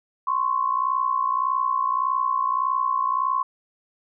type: tone pair together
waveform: sine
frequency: 1038.3 / 1100 Hz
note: C6 / C#6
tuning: -14 / -14 cents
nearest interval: minor second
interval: 100 cents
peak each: -23 dBFS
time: 0.27-3.43 s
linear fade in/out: 5 ms
effects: none